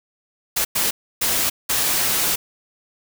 white noise bursts at uneven times, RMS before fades -20 dBFS, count 4, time 0.56-0.65 / 0.75-0.91 / 1.21-1.5 / 1.69-2.36 s, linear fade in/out 10 ms, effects none

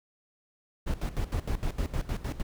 brown noise with tremolo, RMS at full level -29 dBFS, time 0.86-2.43 s, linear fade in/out 20 ms, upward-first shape square, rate 6.5 Hz, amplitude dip 80%, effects none

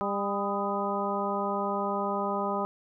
harmonic tone with a mistuned harmonic, 200 Hz, G3, 35 cents sharp, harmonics 1 / 2 / 3 / 4 / 5 / 6, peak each -34 / -34 / -34 / -34 / -34 / -34 dBFS, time 0.01-2.65 s, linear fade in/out 0 ms, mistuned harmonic 6, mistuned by +65 cents, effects none

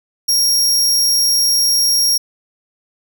sawtooth tone, 5590 Hz, F8, 1 cent sharp, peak -9 dBFS, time 0.28-2.18 s, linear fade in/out 10 ms, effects none

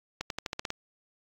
accelerating click train, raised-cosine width 0.2 ms, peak -15 dBFS, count 8, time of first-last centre 0.21-0.704 s, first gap 92 ms, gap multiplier 0.91, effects AAC 64 kbps

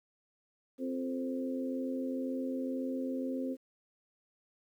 harmonic tone with a mistuned harmonic, 87.31 Hz, F2, in tune, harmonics 3 / 4 / 5 / 6, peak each -34 / -45 / -44 / -40 dBFS, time 0.78-3.57 s, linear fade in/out 50 ms, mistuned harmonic 5, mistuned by +21 cents, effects 11-bit

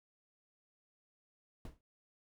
brown noise with exponential decay, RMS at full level -41 dBFS, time 1.65-1.81 s, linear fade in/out 2 ms, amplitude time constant 33 ms, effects none

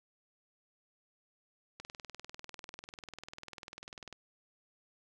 click train, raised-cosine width 0.2 ms, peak -28 dBFS, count 48, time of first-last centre 1.8-4.127 s, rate 20.2 Hz, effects none

